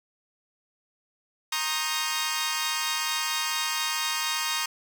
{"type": "chord", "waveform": "10% pulse", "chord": "Eb dominant seventh", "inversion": "second", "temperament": "equal with one note detuned", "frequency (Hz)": [932.3, 1080.9, 1244.5, 1568], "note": ["Bb5", "Db6", "Eb6", "G6"], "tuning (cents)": [0, -44, 0, 0], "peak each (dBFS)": [-22, -24, -23, -26], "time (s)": [1.52, 4.66], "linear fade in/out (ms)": 5, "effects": []}